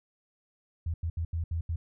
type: tone bursts at uneven times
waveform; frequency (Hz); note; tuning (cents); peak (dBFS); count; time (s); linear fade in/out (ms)
sine; 82.9; E2; +10; -28; 6; 0.86-0.94 / 1.03-1.1 / 1.17-1.25 / 1.33-1.44 / 1.51-1.61 / 1.69-1.76; 5
effects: none